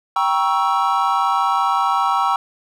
triangle chord, G diminished seventh, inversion none, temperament equal with one note detuned, 784 / 949.2 / 1108.7 / 1318.5 Hz, G5 / Bb5 / Db6 / Fb6, 0 / +31 / 0 / 0 cents, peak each -19 dBFS, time 0.16-2.36 s, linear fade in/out 2 ms, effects none

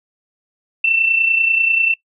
sine tone with amplitude modulation, 2682 Hz, E7, 29 cents sharp, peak -10 dBFS, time 0.84-1.94 s, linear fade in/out 5 ms, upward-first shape sine, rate 30.2 Hz, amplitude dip 55%, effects noise-tail reverb RT60 0.1 s tail -21 dB re dry

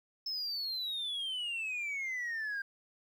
sine exponential sweep, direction down, 5274 to 1588 Hz, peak -32 dBFS, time 0.26-2.62 s, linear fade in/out 5 ms, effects tanh soft clip ceiling -33 dBFS + 11-bit

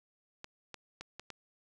clicks, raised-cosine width 0.2 ms, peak -26 dBFS, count 5, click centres 0.444 / 0.743 / 1.01 / 1.196 / 1.303 s, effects none

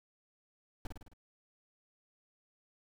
brown noise with echo, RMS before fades -38 dBFS, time 0.85-0.87 s, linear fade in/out 2 ms, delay 53 ms, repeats 5, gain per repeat -4 dB, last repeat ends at 1.135 s, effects none

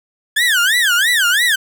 30% pulse tone with vibrato, 1661.2 Hz, G#6, in tune, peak -9 dBFS, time 0.36-1.56 s, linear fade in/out 10 ms, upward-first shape sine, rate 3 Hz, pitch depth 300 cents each way, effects none

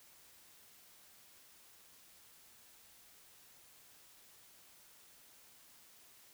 silence, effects white hiss -62 dBFS RMS until 6.33 s

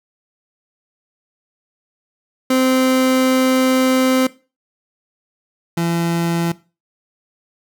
30% pulse tone pair in turn, 259.3 / 169.01 Hz, C4 / E3, -15 / +44 cents, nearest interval perfect fifth, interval 741 cents, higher first, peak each -10 / -14 dBFS, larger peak first, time 2.5-4.27 / 5.77-6.52 s, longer first, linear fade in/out 5 ms, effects noise-tail reverb RT60 0.3 s tail -18 dB re dry

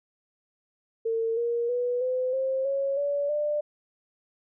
sine tone with pitch steps, 453.3 / 471.2 / 489.8 / 509.1 / 529.2 / 550.1 / 571.8 / 594.3 Hz, A#4 / A#4 / B4 / C5 / C5 / C#5 / D5 / D5, -48 / +19 / -14 / -47 / +20 / -13 / -46 / +20 cents, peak -24 dBFS, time 1.05-3.61 s, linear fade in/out 10 ms, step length 320 ms, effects none

